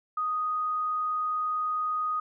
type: tone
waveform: sine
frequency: 1244.5 Hz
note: D#6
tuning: in tune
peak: -26 dBFS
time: 0.17-2.2 s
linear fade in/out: 5 ms
effects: none